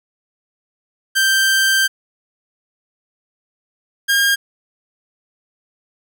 sawtooth tone pair in turn, 1568 / 1615.8 Hz, G6 / G#6, 0 / -48 cents, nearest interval minor second, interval 52 cents, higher second, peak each -9 dBFS, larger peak neither, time 1.15-1.88 / 4.08-4.36 s, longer first, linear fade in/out 20 ms, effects none

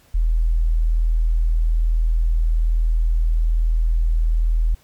sine tone, 40.58 Hz, E1, 26 cents flat, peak -14 dBFS, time 0.14-4.75 s, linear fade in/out 10 ms, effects pink hiss -55 dBFS RMS until 4.83 s + MP3 96 kbps

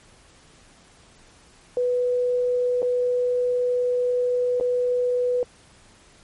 sine tone with dropouts, 493.9 Hz, B4, in tune, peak -19 dBFS, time 1.77-5.43 s, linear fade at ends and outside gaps 1 ms, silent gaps 2.82-2.828 / 4.6-4.609 s, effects pink hiss -53 dBFS RMS until 6.23 s + MP3 48 kbps

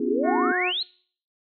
sine chord, C# minor seventh, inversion third, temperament just, 249.5 / 277.2 / 332.6 / 415.8 Hz, B3 / C#4 / E4 / G#4, +18 / 0 / +16 / +2 cents, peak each -28 dBFS, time 0-0.52 s, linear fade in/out 5 ms
sine exponential sweep, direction up, 329.6 to 4283 Hz, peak -24 dBFS, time 0.05-0.83 s, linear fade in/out 5 ms
harmonic tone, 361.9 Hz, F#4, 38 cents flat, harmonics 1 / 2 / 3 / 4 / 5 / 6, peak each -28 / -28 / -34 / -34 / -36 / -40 dBFS, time 0.23-0.73 s, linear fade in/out 50 ms
effects noise-tail reverb RT60 0.5 s tail -21 dB re dry

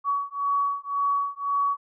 sine beating tone pair, 1128 / 1129.9 Hz, C#6 / C#6, +30 / +33 cents, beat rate 1.9 Hz, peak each -26 / -26 dBFS, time 0.04-1.77 s, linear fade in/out 50 ms, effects none

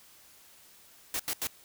white noise bursts, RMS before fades -32 dBFS, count 3, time 1.14-1.471 s, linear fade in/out 2 ms, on 55 ms, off 83 ms, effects white hiss -57 dBFS RMS until 1.64 s

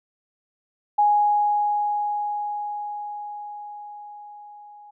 sine tone with level ramp, 830 Hz, G#5, 1 cent flat, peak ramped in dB -14 to -43 dBFS, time 0.98-4.91 s, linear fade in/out 10 ms, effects none

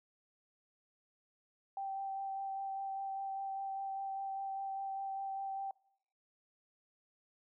sine tone with vibrato, 780 Hz, G5, 9 cents flat, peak -37 dBFS, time 1.77-5.71 s, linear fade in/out 2 ms, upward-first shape sine, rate 5 Hz, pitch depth 11 cents each way, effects noise-tail reverb RT60 0.8 s tail -25 dB re dry

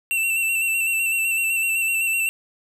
square tone with vibrato, 2695 Hz, E7, 38 cents sharp, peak -20 dBFS, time 0.11-2.29 s, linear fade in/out 0 ms, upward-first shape square, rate 7.9 Hz, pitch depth 28 cents each way, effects none

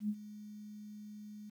sine tone with ADSR envelope, 209.8 Hz, G#3, 18 cents sharp, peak -30 dBFS, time 0-1.5 s, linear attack 90 ms, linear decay 55 ms, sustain -16 dB, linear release 9 ms, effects 11-bit

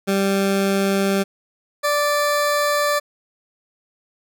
20% pulse tone pair in turn, 196 / 585.6 Hz, G3 / D5, 0 / -5 cents, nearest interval octave + perfect fifth, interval 1895 cents, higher second, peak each -12 dBFS, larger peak neither, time 0.07-1.24 / 1.83-3 s, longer neither, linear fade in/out 20 ms, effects none

